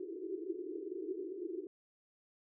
white band-pass noise, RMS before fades -42 dBFS, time 0-1.67 s, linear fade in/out 2 ms, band 320 to 410 Hz, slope 96 dB/octave, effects none

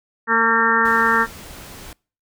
harmonic tone, 227.7 Hz, A#3, 40 cents flat, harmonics 1 / 2 / 4 / 5 / 6 / 7 / 8, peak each -25 / -24 / -22 / -22 / -19 / -21 / -19 dBFS, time 0.27-1.27 s, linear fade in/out 50 ms
pink noise, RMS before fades -38 dBFS, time 0.85-1.93 s, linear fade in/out 2 ms
effects noise-tail reverb RT60 0.4 s tail -26 dB re dry

